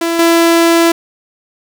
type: tone with level steps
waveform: sawtooth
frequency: 334.9 Hz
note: E4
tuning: 27 cents sharp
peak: -9 / -3 dBFS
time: 0.01-0.92 s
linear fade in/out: 5 ms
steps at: 0.19 s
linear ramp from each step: 2 ms
effects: none